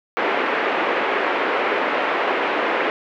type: band-pass noise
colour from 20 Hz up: pink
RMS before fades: -21 dBFS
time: 0.17-2.9 s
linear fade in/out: 0 ms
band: 340 to 2500 Hz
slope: 24 dB/octave
effects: none